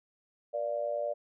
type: tone with amplitude modulation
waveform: sine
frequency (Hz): 586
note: D5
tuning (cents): -4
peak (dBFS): -26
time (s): 0.53-1.14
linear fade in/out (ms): 20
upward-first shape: sine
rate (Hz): 110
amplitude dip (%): 85
effects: none